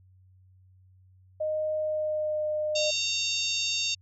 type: tone with pitch glide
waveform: sine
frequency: 618 to 609.1 Hz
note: D#5 to D#5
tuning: -12 to -37 cents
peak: -26 dBFS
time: 1.4-2.91 s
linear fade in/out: 10 ms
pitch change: -25 cents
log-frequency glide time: 1.76-2.46 s
type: harmonic tone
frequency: 917 Hz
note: A#5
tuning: 29 cents flat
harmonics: 3 / 4 / 5 / 6 / 7 / 8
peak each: -32 / -31 / -32 / -37 / -35 / -40 dBFS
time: 2.75-3.95 s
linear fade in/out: 10 ms
effects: added 93 Hz sine -55 dBFS peak until 4.01 s